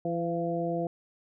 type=harmonic tone with a mistuned harmonic; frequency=168.8 Hz; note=E3; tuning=41 cents sharp; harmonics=1 / 2 / 3 / 4; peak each=-33 / -33 / -33 / -33 dBFS; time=0.05-0.87 s; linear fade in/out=2 ms; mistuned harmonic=4; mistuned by=+24 cents; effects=none